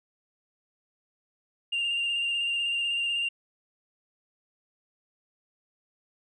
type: tone with vibrato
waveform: sine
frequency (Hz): 2794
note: F7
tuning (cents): 0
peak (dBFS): -24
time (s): 1.72-3.29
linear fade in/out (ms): 10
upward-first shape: square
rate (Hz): 16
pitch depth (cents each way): 17
effects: tanh soft clip ceiling -23 dBFS